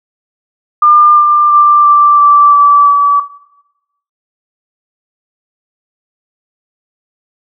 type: tone with pitch steps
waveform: sine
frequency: 1201 / 1192 / 1183.1 / 1174.2 / 1165.5 / 1156.7 / 1148.1 Hz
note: D6 / D6 / D6 / D6 / D6 / D6 / D6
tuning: +38 / +25 / +12 / -1 / -14 / -27 / -40 cents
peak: -3 dBFS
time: 0.82-3.2 s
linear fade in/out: 5 ms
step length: 340 ms
effects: noise-tail reverb RT60 0.9 s tail -17 dB re dry